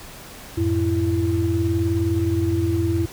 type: tone cluster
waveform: sine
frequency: 89.7 / 109 / 333.5 Hz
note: F2 / A2 / E4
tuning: +47 / -16 / +20 cents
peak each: -22 / -25 / -21 dBFS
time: 0.57-3.06 s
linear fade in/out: 10 ms
effects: pink hiss -40 dBFS RMS until 3.12 s